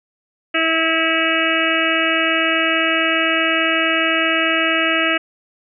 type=harmonic tone with a mistuned harmonic; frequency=324.7 Hz; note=E4; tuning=26 cents flat; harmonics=1 / 2 / 4 / 5 / 6 / 7 / 8 / 9; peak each=-23 / -23 / -23 / -23 / -23 / -23 / -23 / -23 dBFS; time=0.54-5.18 s; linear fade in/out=10 ms; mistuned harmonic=9; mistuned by=-16 cents; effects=none